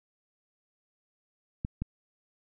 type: clicks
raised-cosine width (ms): 5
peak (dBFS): -19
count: 2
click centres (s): 1.649 / 1.82
effects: none